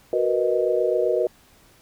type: chord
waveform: sine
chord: B major seventh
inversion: second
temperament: equal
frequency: 370 / 466.2 / 493.9 / 622.3 Hz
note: F#4 / A#4 / B4 / D#5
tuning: 0 / 0 / 0 / 0 cents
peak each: -24 dBFS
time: 0.13-1.27 s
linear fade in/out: 2 ms
effects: pink hiss -55 dBFS RMS until 1.81 s